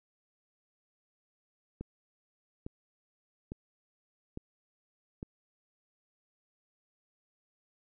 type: click train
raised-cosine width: 3 ms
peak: -26 dBFS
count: 5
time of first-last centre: 1.81-5.229 s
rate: 1.17 Hz
effects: none